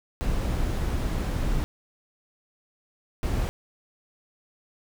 brown noise bursts at uneven times, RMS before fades -26 dBFS, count 2, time 0.21-1.64 / 3.23-3.49 s, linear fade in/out 0 ms, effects none

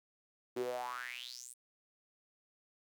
sawtooth tone with high-pass filter sweep, 123.47 Hz, B2, in tune, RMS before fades -42 dBFS, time 0.56-1.54 s, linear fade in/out 10 ms, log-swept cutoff 320 to 9600 Hz, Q 7.4, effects none

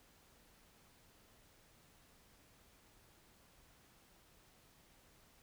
silence, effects pink hiss -67 dBFS RMS until 5.42 s

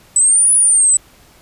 sine exponential two-way sweep, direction up then down, 7902 to 9956 to 7902 Hz, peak -8 dBFS, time 0.16-0.97 s, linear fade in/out 2 ms, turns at 0.53 s, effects pink hiss -47 dBFS RMS until 1.41 s + resampled to 32000 Hz

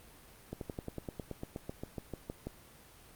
slowing click train, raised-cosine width 2 ms, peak -25 dBFS, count 17, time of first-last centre 0.53-2.47 s, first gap 82 ms, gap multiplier 1.05, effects pink hiss -57 dBFS RMS until 3.15 s + Opus 32 kbps

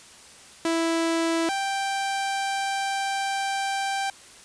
sawtooth tone pair in turn, 330 / 784.9 Hz, E4 / G5, +2 / +2 cents, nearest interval octave + minor third, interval 1500 cents, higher second, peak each -18 / -21 dBFS, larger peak first, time 0.65-1.49 / 1.49-4.1 s, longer second, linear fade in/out 2 ms, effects white hiss -48 dBFS RMS until 4.44 s + resampled to 22050 Hz

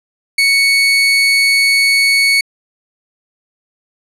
30% pulse tone, 2220 Hz, C#7, 2 cents sharp, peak -6 dBFS, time 0.38-2.41 s, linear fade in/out 5 ms, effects low-pass 11000 Hz 12 dB/octave

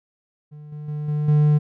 triangle tone with level steps, 149.6 Hz, D3, 32 cents sharp, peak -35 / -29 / -23 / -18 / -11 dBFS, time 0.51-1.59 s, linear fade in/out 20 ms, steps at 0.72 / 0.88 / 1.08 / 1.28 s, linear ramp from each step 5 ms, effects none

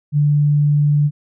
sine tone, 146.83 Hz, D3, in tune, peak -11 dBFS, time 0.12-1.11 s, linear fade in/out 50 ms, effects none

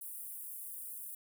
pink high-pass noise, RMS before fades -45 dBFS, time 0.01-1.15 s, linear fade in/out 5 ms, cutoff 9400 Hz, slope 48 dB/octave, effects none

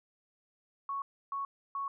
sine tone bursts, 1108.7 Hz, C#6, in tune, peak -33 dBFS, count 3, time 0.89-1.88 s, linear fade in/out 2 ms, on 130 ms, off 300 ms, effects none

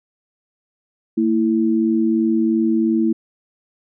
sine tone pair together, 226 / 328.9 Hz, A3 / E4, +47 / -4 cents, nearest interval tritone, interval 649 cents, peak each -17 dBFS, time 1.17-3.13 s, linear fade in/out 10 ms, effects none

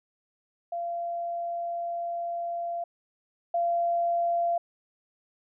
sine tone pair in turn, 687 / 687 Hz, F5 / F5, -29 / -29 cents, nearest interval unison, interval 0 cents, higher neither, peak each -29 / -23 dBFS, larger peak second, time 0.72-2.84 / 3.54-4.58 s, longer first, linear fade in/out 5 ms, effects none

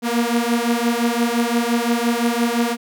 sawtooth beating tone pair, 233.1 / 238.9 Hz, A#3 / A#3, 0 / +43 cents, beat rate 5.8 Hz, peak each -16 / -16 dBFS, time 0.02-2.77 s, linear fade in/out 50 ms, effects none

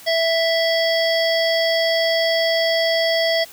harmonic tone, 660 Hz, E5, 2 cents sharp, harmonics 1 / 3 / 5 / 7 / 8, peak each -18 / -23 / -25 / -26 / -27 dBFS, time 0.06-3.45 s, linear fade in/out 20 ms, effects white hiss -42 dBFS RMS until 3.52 s

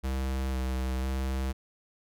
square tone with vibrato, 65.3 Hz, C2, 3 cents flat, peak -29 dBFS, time 0.03-1.53 s, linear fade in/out 20 ms, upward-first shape square, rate 1 Hz, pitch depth 16 cents each way, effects none

